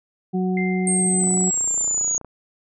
harmonic tone, 184.8 Hz, F#3, 2 cents flat, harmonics 1 / 2 / 4, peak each -20 / -26 / -32 dBFS, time 0.33-1.51 s, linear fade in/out 20 ms
sine tone with exponential decay, 2093 Hz, C7, in tune, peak -25 dBFS, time 0.57-1.86 s, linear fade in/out 2 ms, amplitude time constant 280 ms
sine linear sweep, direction down, 8600 to 6645 Hz, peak -19 dBFS, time 0.87-2.18 s, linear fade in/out 2 ms
click train, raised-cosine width 1 ms, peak -25 dBFS, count 31, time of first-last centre 1.24-2.247 s, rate 29.8 Hz
effects none

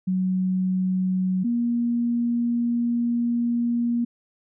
sine tone pair in turn, 185.8 / 237.2 Hz, F#3 / A#3, +7 / +30 cents, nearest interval major third, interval 423 cents, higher second, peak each -20 dBFS, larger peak neither, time 0.07-1.44 / 1.44-4.05 s, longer second, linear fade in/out 10 ms, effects none

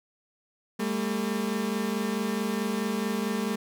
30% pulse tone pair together, 200.8 / 225.4 Hz, G3 / A3, +42 / +42 cents, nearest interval major second, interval 200 cents, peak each -27 / -27 dBFS, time 0.79-3.56 s, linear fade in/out 10 ms, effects none

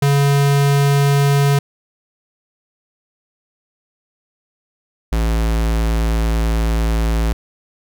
square tone pair in turn, 141.1 / 55.67 Hz, C#3 / A1, +31 / +21 cents, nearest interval octave + major third, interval 1610 cents, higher first, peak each -12 / -15 dBFS, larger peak first, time 0.02-1.59 / 5.12-7.33 s, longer second, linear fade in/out 5 ms, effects none

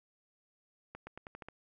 accelerating click train, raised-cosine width 0.5 ms, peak -30 dBFS, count 7, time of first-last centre 0.95-1.486 s, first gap 120 ms, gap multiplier 0.88, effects none

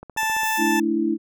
click train, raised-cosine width 1 ms, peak -24 dBFS, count 7, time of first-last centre 0.03-0.433 s, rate 14.9 Hz
20% pulse tone, 880 Hz, A5, in tune, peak -16 dBFS, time 0.17-0.8 s, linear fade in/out 5 ms
violet noise, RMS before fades -34 dBFS, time 0.43-0.59 s, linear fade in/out 10 ms
sine chord, A suspended fourth, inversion none, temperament equal with one note detuned, 220 / 292.3 / 329.6 Hz, A3 / D4 / E4, 0 / -8 / 0 cents, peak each -25 / -25 / -21 dBFS, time 0.57-1.18 s, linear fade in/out 50 ms
effects none

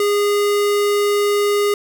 square tone, 410 Hz, G#4, 22 cents flat, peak -15 dBFS, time 0-1.74 s, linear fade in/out 2 ms, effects none

